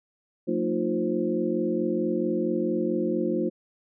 sine tone cluster, 181 / 228.4 / 308.6 / 353.1 / 524 Hz, F#3 / A#3 / D#4 / F4 / C5, -38 / -35 / -14 / +19 / +2 cents, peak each -33 / -29 / -30 / -27 / -32 dBFS, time 0.47-3.5 s, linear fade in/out 20 ms, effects none

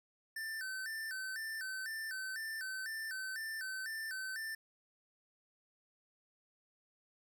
square tone with vibrato, 1652 Hz, G#6, 10 cents flat, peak -40 dBFS, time 0.36-4.55 s, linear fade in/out 5 ms, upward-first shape square, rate 2 Hz, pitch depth 130 cents each way, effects none

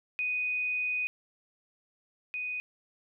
sine tone pair in turn, 2489 / 2489 Hz, D#7 / D#7, 0 / 0 cents, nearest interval unison, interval 0 cents, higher neither, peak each -28 / -32 dBFS, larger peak first, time 0.19-1.07 / 2.34-2.6 s, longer first, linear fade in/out 0 ms, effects none

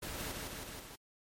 pink noise with echo, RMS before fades -42 dBFS, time 0.02-0.32 s, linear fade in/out 10 ms, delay 160 ms, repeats 4, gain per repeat -2 dB, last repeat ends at 0.96 s, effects MP3 64 kbps

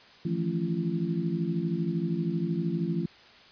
sine tone cluster, 159.3 / 172.1 / 218.5 / 275.6 / 340.6 Hz, D#3 / F3 / A3 / C#4 / F4, +41 / -25 / -12 / -10 / -43 cents, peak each -33 / -29 / -35 / -38 / -34 dBFS, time 0.25-3.06 s, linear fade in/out 5 ms, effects white hiss -53 dBFS RMS until 3.51 s + resampled to 11025 Hz

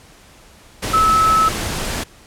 sine tone in noise, 1300 Hz, E6, 24 cents flat, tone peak -11 dBFS, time 0.93-1.49 s, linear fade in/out 10 ms, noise pink, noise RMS -23 dBFS, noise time 0.82-2.04 s, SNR +9 dB, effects pink hiss -46 dBFS RMS until 2.26 s + low-pass 11000 Hz 12 dB/octave

